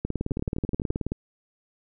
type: two click trains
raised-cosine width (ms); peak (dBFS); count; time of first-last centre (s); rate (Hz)
3; -17 / -14; 8 / 21; 0.31-0.903 / 0.05-1.12; 11.8 / 18.7
effects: none